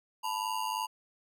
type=ring-modulated tone; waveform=square; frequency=941 Hz; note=A#5; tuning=16 cents sharp; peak=-29 dBFS; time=0.23-0.87 s; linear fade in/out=20 ms; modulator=51.4 Hz; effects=none